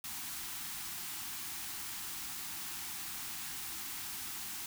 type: band-stop noise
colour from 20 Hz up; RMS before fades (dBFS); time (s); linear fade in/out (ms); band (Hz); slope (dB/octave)
white; -42; 0.04-4.66; 2; 380 to 720; 96
effects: none